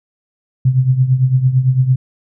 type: tone with tremolo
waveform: sine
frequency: 129.4 Hz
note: C3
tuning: 19 cents flat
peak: -6 dBFS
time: 0.65-1.96 s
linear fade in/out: 5 ms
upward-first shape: triangle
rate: 8.9 Hz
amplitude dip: 80%
effects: none